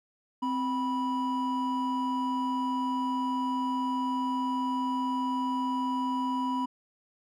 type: tone pair together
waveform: triangle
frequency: 260 / 981.6 Hz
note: C4 / B5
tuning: -11 / -11 cents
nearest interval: octave + major seventh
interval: 2300 cents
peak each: -28 dBFS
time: 0.42-6.66 s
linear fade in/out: 10 ms
effects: none